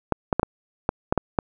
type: clicks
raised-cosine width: 1 ms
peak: -5 dBFS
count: 8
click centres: 0.123 / 0.328 / 0.396 / 0.431 / 0.891 / 1.125 / 1.177 / 1.388 s
effects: none